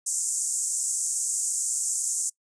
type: band-pass noise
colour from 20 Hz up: pink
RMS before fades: -28 dBFS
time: 0.06-2.3 s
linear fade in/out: 10 ms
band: 6800 to 8800 Hz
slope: 48 dB/octave
effects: noise-tail reverb RT60 0.1 s tail -23 dB re dry